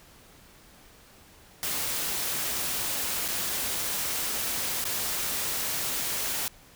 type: noise with dropouts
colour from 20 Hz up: white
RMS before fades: -30 dBFS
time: 1.63-6.48 s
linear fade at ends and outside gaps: 0 ms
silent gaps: 3.28-3.285 / 4.841-4.853 s
effects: pink hiss -54 dBFS RMS until 6.75 s